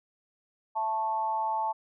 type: tone with amplitude modulation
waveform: sine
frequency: 880 Hz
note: A5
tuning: in tune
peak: -23 dBFS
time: 0.75-1.73 s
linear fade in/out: 20 ms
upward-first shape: sine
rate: 217 Hz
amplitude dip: 75%
effects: none